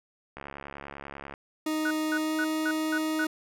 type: click train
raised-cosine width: 0.5 ms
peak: -24 dBFS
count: 69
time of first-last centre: 0.37-1.339 s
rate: 70.2 Hz
type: tone with pitch glide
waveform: 40% pulse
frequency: 311.1 to 313.3 Hz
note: D#4 to D#4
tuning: 0 to +12 cents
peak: -26 dBFS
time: 1.66-3.27 s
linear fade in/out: 5 ms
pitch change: +12 cents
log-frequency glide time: 2.19-2.36 s
type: tone bursts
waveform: sine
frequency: 1480 Hz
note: F#6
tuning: in tune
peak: -27 dBFS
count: 6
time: 1.85-3.248 s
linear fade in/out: 5 ms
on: 58 ms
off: 210 ms
effects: none